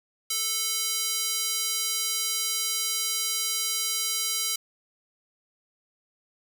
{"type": "tone with high-pass filter", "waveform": "square", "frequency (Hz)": 440, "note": "A4", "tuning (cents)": 0, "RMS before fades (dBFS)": -28, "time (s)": [0.3, 4.56], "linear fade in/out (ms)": 5, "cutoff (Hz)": 4600, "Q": 0.89, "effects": []}